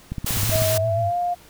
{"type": "click train", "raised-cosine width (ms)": 5, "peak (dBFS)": -15, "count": 9, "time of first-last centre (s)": [0.12, 0.62], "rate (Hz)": 16}
{"type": "noise", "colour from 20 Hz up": "white", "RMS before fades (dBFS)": -25, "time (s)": [0.26, 0.78], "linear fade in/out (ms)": 5}
{"type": "tone with vibrato", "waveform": "sine", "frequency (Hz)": 106.2, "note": "G#2", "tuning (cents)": 39, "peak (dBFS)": -23, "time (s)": [0.31, 1.12], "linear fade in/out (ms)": 50, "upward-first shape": "sine", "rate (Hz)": 7.6, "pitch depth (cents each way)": 150}
{"type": "tone with pitch glide", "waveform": "sine", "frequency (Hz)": [640, 706], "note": ["D#5", "F5"], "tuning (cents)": [49, 19], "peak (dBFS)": -20, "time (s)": [0.51, 1.35], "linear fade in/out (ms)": 20, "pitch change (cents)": 170, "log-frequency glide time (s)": [0.74, 1.17]}
{"effects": ["pink hiss -49 dBFS RMS until 1.49 s"]}